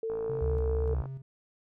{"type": "tone", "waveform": "sine", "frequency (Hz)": 447.9, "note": "A4", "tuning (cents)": 31, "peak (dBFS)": -30, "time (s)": [0.03, 0.94], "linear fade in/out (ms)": 2}
{"type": "click train", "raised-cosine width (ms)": 1, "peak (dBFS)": -29, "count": 54, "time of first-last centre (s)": [0.1, 1.057], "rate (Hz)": 55.4}
{"type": "tone with tremolo", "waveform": "triangle", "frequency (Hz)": 133.7, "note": "C3", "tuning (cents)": 38, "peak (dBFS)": -34, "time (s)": [0.29, 1.22], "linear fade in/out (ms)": 5, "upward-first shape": "square", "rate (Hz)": 1.7, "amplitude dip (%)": 60}
{"type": "tone with vibrato", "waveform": "sine", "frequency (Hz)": 71.1, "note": "C#2", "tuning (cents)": 45, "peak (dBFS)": -27, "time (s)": [0.41, 1.02], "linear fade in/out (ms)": 10, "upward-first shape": "square", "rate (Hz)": 2.7, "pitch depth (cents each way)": 30}
{"effects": []}